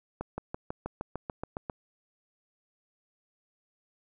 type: accelerating click train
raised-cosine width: 1 ms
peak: -20 dBFS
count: 11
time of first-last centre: 0.21-1.698 s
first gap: 170 ms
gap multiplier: 0.97
effects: none